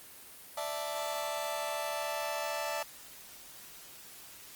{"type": "chord", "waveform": "sawtooth", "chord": "D suspended second", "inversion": "none", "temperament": "just", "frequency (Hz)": [587.3, 660.7, 881], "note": ["D5", "E5", "A5"], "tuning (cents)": [0, 4, 2], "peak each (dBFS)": -34, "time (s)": [0.57, 2.83], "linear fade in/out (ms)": 5, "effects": ["white hiss -51 dBFS RMS until 4.55 s", "Opus 24 kbps"]}